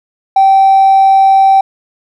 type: tone with hard clipping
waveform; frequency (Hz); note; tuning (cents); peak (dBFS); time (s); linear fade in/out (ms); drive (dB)
sine; 776; G5; -18; -4; 0.36-1.61; 5; 1
effects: none